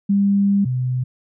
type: tone pair in turn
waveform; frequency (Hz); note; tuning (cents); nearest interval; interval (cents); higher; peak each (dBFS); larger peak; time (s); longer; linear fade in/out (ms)
sine; 199.7 / 126.75; G3 / B2; +32 / +45; minor sixth; 787; first; -13 / -18; first; 0.09-0.65 / 0.65-1.04; first; 10
effects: none